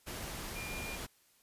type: tone in noise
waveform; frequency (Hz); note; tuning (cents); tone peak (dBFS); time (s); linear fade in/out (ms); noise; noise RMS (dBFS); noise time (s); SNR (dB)
sine; 2406; D7; +41; -43; 0.55-0.97; 20; pink; -42; 0.06-1.07; -4
effects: white hiss -68 dBFS RMS until 1.42 s + resampled to 32000 Hz